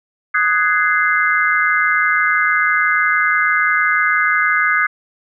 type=chord; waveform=sine; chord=Ab dominant seventh; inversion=second; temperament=just; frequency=1245.9 / 1495.1 / 1661.2 / 2077 Hz; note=Eb6 / Gb6 / Ab6 / C7; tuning=+2 / +18 / 0 / -13 cents; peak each=-18 dBFS; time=0.34-4.87 s; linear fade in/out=10 ms; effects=none